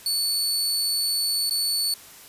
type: tone with dropouts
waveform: sawtooth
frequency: 4458 Hz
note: C#8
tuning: 9 cents sharp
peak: -19 dBFS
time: 0.06-1.94 s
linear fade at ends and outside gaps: 2 ms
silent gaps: 1.497-1.508 s
effects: white hiss -46 dBFS RMS until 2.28 s + resampled to 32000 Hz